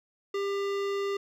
sine tone with hard clipping, 398.4 Hz, G4, 28 cents sharp, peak -30 dBFS, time 0.34-1.17 s, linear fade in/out 5 ms, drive 18 dB, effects none

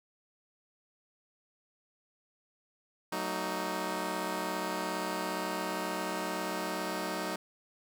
10% pulse chord, D# diminished, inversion first, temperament just, 186.68 / 224 / 311.1 Hz, F#3 / A3 / D#4, +16 / +31 / 0 cents, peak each -29 / -32 / -28 dBFS, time 3.12-7.36 s, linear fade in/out 5 ms, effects none

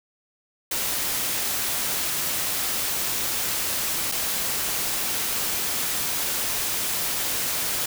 white noise with dropouts, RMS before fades -26 dBFS, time 0.71-7.86 s, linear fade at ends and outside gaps 5 ms, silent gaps 4.117-4.12 s, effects none

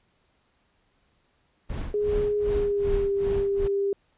brown noise with tremolo, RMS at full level -29 dBFS, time 1.69-3.68 s, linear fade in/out 10 ms, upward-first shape sine, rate 2.6 Hz, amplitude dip 95%
sine tone with pitch glide, 415.3 to 397.9 Hz, G#4 to G4, 0 to +26 cents, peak -22 dBFS, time 1.94-3.93 s, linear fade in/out 2 ms, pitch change -74 cents, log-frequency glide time 2.37-3.05 s
effects pink hiss -68 dBFS RMS until 4.17 s + resampled to 8000 Hz

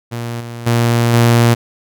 sawtooth tone with level steps, 117.9 Hz, A#2, 20 cents sharp, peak -17 / -22 / -7 / -4 dBFS, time 0.11-1.55 s, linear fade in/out 20 ms, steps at 0.4 / 0.66 / 1.13 s, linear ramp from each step 10 ms, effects none

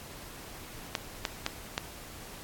clicks, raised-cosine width 0.2 ms, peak -11 dBFS, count 4, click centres 0.952 / 1.252 / 1.464 / 1.779 s, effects pink hiss -46 dBFS RMS until 2.43 s + AAC 64 kbps

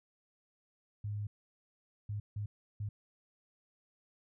sine tone bursts at uneven times, 103.83 Hz, G#2, in tune, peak -35 dBFS, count 4, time 1.04-1.27 / 2.09-2.2 / 2.36-2.46 / 2.8-2.89 s, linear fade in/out 5 ms, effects none

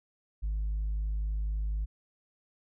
triangle tone with tanh clipping, 52 Hz, G#1, 3 cents sharp, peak -29 dBFS, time 0.42-1.86 s, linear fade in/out 20 ms, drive 6 dB, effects none

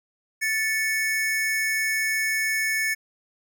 square tone pair together, 1760 / 2217 Hz, A6 / C#7, 0 / 0 cents, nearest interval major third, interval 400 cents, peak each -26 dBFS, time 0.41-2.95 s, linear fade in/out 20 ms, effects none

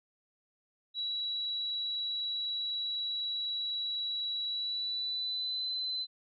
sine tone with pitch glide, 3908 to 4041 Hz, B7 to B7, -19 to +39 cents, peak -32 dBFS, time 0.94-6.07 s, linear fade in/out 50 ms, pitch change +58 cents, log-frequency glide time 4.45-5.71 s, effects none

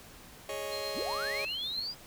sawtooth chord, Ab suspended fourth, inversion none, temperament just, 415.3 / 553.7 / 623 Hz, Ab4 / Db5 / Eb5, 0 / -2 / +2 cents, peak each -37 / -34 / -36 dBFS, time 0.49-1.45 s, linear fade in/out 2 ms
triangle tone with tremolo, 4186 Hz, C8, in tune, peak -36 dBFS, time 0.71-1.88 s, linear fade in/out 20 ms, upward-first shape sine, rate 7.7 Hz, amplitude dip 55%
sine linear sweep, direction up, 90 to 4978 Hz, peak -34 dBFS, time 0.94-1.95 s, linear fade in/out 50 ms
effects pink hiss -52 dBFS RMS until 2.06 s

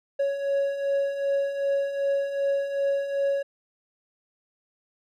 triangle beating tone pair, 554.4 / 557 Hz, C#5 / C#5, 0 / +8 cents, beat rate 2.6 Hz, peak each -29 / -22 dBFS, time 0.19-3.43 s, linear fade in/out 10 ms, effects none

